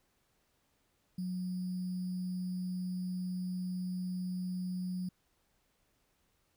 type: tone with sample-and-hold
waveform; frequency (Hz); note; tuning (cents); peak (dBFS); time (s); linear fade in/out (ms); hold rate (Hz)
sine; 182.2; F#3; -26; -34; 1.18-5.09; 5; 4900
effects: pink hiss -75 dBFS RMS until 6.56 s